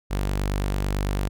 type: tone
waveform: sawtooth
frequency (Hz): 49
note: G1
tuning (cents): 0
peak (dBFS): -19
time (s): 0.1-1.29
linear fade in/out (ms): 20
effects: none